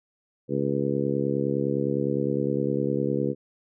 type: harmonic tone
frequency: 69.8 Hz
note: C#2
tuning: 13 cents sharp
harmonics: 2 / 3 / 4 / 5 / 6 / 7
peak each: -30 / -30 / -30 / -30 / -30 / -30 dBFS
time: 0.48-3.35 s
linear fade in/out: 50 ms
effects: none